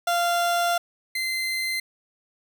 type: tone pair in turn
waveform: 30% pulse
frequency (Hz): 693 / 2071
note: F5 / C7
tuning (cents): -14 / -18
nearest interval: octave + perfect fifth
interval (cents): 1896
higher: second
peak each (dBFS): -18 / -22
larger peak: first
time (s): 0.07-0.78 / 1.15-1.8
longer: first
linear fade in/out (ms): 5
effects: none